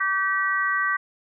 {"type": "harmonic tone", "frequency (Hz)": 386, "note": "G4", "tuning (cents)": -27, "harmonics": [3, 4, 5], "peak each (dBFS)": [-25, -25, -25], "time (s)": [0, 0.97], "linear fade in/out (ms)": 10, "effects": []}